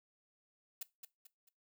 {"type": "noise with echo", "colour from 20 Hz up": "blue", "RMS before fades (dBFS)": -41, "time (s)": [0.81, 0.83], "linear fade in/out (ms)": 5, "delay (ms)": 220, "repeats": 3, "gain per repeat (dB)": -8, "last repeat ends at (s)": 1.49, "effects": ["noise-tail reverb RT60 0.2 s tail -18 dB re dry"]}